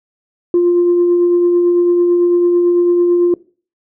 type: tone with tremolo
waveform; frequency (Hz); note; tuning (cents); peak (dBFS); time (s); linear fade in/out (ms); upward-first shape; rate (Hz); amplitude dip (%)
sine; 350; F4; +4; -6; 0.54-3.34; 2; triangle; 9; 30
effects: noise-tail reverb RT60 0.4 s tail -22 dB re dry + tanh soft clip ceiling -5 dBFS

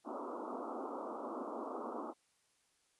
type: band-pass noise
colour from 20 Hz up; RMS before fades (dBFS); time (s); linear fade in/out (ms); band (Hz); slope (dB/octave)
pink; -43; 0.04-2.14; 50; 230 to 1300; 96
effects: white hiss -75 dBFS RMS until 2.99 s + resampled to 24000 Hz

